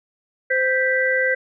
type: tone cluster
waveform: sine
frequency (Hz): 517 / 1571 / 1971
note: C5 / G6 / B6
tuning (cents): -21 / +3 / -4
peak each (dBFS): -21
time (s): 0.5-1.35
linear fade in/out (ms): 10
effects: none